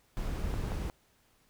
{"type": "noise", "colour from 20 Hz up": "brown", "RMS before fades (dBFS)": -34, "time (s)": [0.17, 0.9], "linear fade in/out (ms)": 0}
{"type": "click train", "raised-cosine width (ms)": 1, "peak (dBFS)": -24, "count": 3, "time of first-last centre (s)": [0.54, 0.898], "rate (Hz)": 5.58}
{"effects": ["pink hiss -68 dBFS RMS until 1.49 s"]}